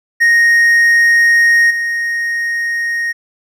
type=tone with level steps; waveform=triangle; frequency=1864.7 Hz; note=A#6; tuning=in tune; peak=-5 / -13 dBFS; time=0.2-3.13 s; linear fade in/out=20 ms; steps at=1.7 s; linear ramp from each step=10 ms; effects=none